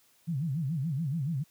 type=tone with vibrato; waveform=sine; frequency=149.2 Hz; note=D3; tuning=28 cents sharp; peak=-28 dBFS; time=0.27-1.44 s; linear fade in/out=20 ms; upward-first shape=sine; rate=7 Hz; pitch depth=250 cents each way; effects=white hiss -65 dBFS RMS until 1.5 s + high-pass 60 Hz 12 dB/octave